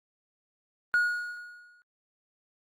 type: tone with exponential decay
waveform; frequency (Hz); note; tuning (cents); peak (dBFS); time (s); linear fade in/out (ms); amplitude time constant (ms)
triangle; 1446; F#6; -40; -17; 0.94-1.82; 0; 190
effects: tanh soft clip ceiling -16 dBFS + Opus 32 kbps